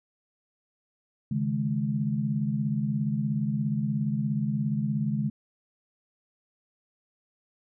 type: chord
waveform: sine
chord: C# suspended second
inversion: none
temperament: equal with one note detuned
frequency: 138.59 / 155.56 / 210.7 Hz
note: C#3 / D#3 / G#3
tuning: 0 / 0 / +25 cents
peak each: -29 / -31 / -28 dBFS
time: 1.31-5.3 s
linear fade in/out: 5 ms
effects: none